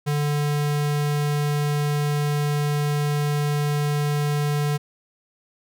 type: tone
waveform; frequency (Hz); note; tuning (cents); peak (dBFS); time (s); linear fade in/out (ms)
square; 146.83; D3; 0; -21; 0.06-4.78; 20
effects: none